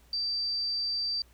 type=tone; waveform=sine; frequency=4666 Hz; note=D8; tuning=12 cents flat; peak=-28 dBFS; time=0.13-1.22 s; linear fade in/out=2 ms; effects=added 60 Hz sine -58 dBFS peak until 1.33 s + pink hiss -63 dBFS RMS until 1.33 s